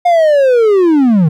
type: linear sweep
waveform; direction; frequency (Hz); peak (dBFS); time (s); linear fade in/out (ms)
triangle; down; 717 to 145.7; -4; 0.05-1.29; 10
effects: none